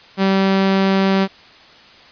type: tone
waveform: sawtooth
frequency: 193.2 Hz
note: G3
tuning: 25 cents flat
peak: -9 dBFS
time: 0.17-1.28 s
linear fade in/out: 50 ms
effects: white hiss -44 dBFS RMS until 2.11 s + resampled to 11025 Hz